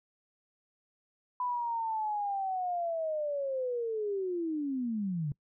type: linear sweep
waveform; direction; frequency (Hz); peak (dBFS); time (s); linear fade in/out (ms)
sine; down; 1000 to 138.59; -30; 1.4-5.32; 2
effects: noise-tail reverb RT60 0.1 s tail -24 dB re dry